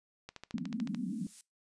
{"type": "click train", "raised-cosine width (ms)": 0.2, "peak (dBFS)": -27, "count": 10, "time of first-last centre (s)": [0.29, 0.947], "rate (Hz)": 13.7}
{"type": "band-pass noise", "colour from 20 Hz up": "pink", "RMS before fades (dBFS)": -37, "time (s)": [0.54, 1.27], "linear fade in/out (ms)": 2, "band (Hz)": [170, 280], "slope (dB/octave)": 96}
{"type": "noise with exponential growth", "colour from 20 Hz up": "violet", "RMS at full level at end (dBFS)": -44, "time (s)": [0.58, 1.41], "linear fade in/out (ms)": 2, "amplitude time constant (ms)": 180}
{"effects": ["noise-tail reverb RT60 0.2 s tail -21 dB re dry", "resampled to 22050 Hz"]}